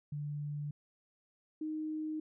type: tone pair in turn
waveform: sine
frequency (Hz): 146.83 / 310.4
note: D3 / D#4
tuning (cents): 0 / -4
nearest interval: octave + minor second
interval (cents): 1296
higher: second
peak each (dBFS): -36 / -35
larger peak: second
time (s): 0.12-0.71 / 1.61-2.2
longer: neither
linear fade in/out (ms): 5
effects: none